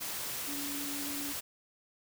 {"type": "tone in noise", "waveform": "sine", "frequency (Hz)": 285.5, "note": "D4", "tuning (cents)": -49, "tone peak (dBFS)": -40, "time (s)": [0.47, 1.33], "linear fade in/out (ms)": 20, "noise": "white", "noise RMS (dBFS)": -38, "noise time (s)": [0, 1.41], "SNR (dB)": -5, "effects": []}